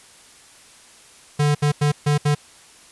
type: tone bursts at uneven times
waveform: square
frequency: 147.1 Hz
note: D3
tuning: 3 cents sharp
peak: -16 dBFS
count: 5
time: 1.39-1.55 / 1.62-1.72 / 1.81-1.92 / 2.06-2.18 / 2.25-2.35 s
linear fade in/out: 10 ms
effects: white hiss -48 dBFS RMS until 2.91 s + resampled to 24000 Hz